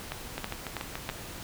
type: two click trains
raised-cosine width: 0.3 ms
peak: -16 / -18 dBFS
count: 4 / 6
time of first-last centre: 0.12-1.091 / 0.38-1.098 s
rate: 3.09 / 6.96 Hz
effects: pink hiss -42 dBFS RMS until 1.43 s

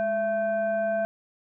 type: tone with frequency modulation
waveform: sine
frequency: 668 Hz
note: E5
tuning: 23 cents sharp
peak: -23 dBFS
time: 0-1.05 s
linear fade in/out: 0 ms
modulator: 876 Hz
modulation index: 0.51
effects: none

